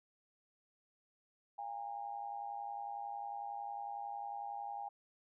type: tone with amplitude modulation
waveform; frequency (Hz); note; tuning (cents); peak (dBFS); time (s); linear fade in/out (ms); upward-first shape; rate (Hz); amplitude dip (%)
sine; 811; G#5; -41; -37; 1.58-4.89; 10; sine; 111; 75
effects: none